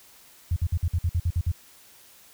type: tone bursts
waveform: sine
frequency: 85.4 Hz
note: F2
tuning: 38 cents flat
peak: -20 dBFS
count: 10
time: 0.51-1.517 s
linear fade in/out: 5 ms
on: 53 ms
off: 53 ms
effects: white hiss -53 dBFS RMS until 2.33 s